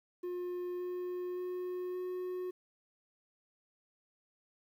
triangle tone with pitch steps, 357 / 359.5 / 362 / 364.5 Hz, F4 / F#4 / F#4 / F#4, +38 / -50 / -38 / -26 cents, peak -34 dBFS, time 0.23-2.51 s, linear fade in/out 10 ms, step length 570 ms, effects 11-bit

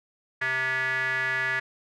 square tone with band-pass filter, 130.81 Hz, C3, in tune, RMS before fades -27 dBFS, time 0.41-1.6 s, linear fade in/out 10 ms, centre 1800 Hz, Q 9.1, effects none

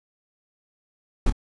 brown noise with echo, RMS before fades -17 dBFS, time 1.26-1.3 s, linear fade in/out 5 ms, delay 25 ms, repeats 1, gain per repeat -10 dB, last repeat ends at 1.325 s, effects resampled to 24000 Hz

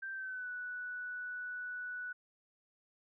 sine tone with pitch glide, 1568 to 1480 Hz, G6 to F#6, 0 to 0 cents, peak -39 dBFS, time 0.02-2.13 s, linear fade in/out 10 ms, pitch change -100 cents, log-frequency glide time 0.12-0.49 s, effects none

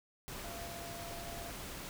sine tone in noise, 684 Hz, F5, 36 cents flat, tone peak -47 dBFS, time 0.44-1.5 s, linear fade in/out 0 ms, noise pink, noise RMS -45 dBFS, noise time 0.28-1.89 s, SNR -5 dB, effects none

